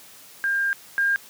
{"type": "tone pair in turn", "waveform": "sine", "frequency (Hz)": [1601, 1607.4], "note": ["G6", "G6"], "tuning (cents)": [36, 43], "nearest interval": "unison", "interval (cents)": 7, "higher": "second", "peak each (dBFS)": [-20, -18], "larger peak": "second", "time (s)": [[0.44, 0.73], [0.98, 1.16]], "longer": "first", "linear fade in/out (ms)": 0, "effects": ["white hiss -47 dBFS RMS until 1.29 s", "high-pass 100 Hz 12 dB/octave"]}